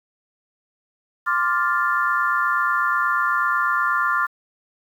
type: chord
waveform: sine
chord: D minor seventh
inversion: third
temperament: equal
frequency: 1046.5 / 1174.7 / 1396.9 / 1760 Hz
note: C6 / D6 / F6 / A6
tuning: 0 / 0 / 0 / 0 cents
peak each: -25 / -23 / -21 / -26 dBFS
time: 1.26-4.27 s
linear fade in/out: 20 ms
effects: 8-bit